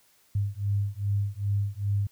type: beating tone pair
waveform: sine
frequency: 99.8 / 102.3 Hz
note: G2 / G#2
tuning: +32 / -26 cents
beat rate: 2.5 Hz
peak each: -28 dBFS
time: 0.35-2.07 s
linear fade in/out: 5 ms
effects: white hiss -63 dBFS RMS until 2.11 s